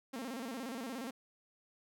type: tone with vibrato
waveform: sawtooth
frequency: 246.9 Hz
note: B3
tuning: in tune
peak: -36 dBFS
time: 0.13-1.11 s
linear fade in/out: 10 ms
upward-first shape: square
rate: 17 Hz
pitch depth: 140 cents each way
effects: none